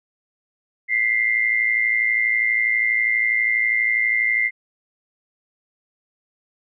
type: tone pair together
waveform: sine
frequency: 1987.7 / 2100 Hz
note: B6 / C7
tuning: +11 / +6 cents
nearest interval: minor second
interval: 95 cents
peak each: -22 / -18 dBFS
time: 0.88-4.51 s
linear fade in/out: 50 ms
effects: none